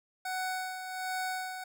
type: tone with tremolo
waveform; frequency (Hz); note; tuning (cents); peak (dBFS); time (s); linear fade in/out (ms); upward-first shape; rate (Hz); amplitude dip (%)
25% pulse; 745; F#5; +12; -28; 0.25-1.64; 5; sine; 1.3; 55
effects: none